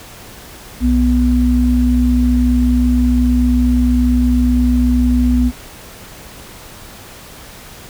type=tone pair together; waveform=sine; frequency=61.73 / 246.9 Hz; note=B1 / B3; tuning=0 / 0 cents; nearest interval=2 octaves; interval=2400 cents; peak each=-13 / -12 dBFS; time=0.8-5.52 s; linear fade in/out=50 ms; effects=pink hiss -36 dBFS RMS until 7.89 s